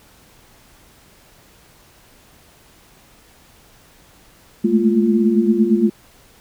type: tone cluster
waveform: sine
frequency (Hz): 210.5 / 218.7 / 227.9 / 347.9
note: G#3 / A3 / A#3 / F4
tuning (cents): +24 / -10 / -39 / -7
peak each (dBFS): -18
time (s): 4.64-5.9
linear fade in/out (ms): 10
effects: pink hiss -50 dBFS RMS until 6.4 s